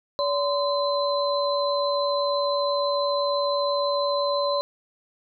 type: tone cluster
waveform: sine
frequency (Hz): 572 / 1029 / 4053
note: D5 / C6 / B7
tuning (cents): -46 / -29 / +44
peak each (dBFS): -23 / -27 / -30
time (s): 0.19-4.61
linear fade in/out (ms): 0
effects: none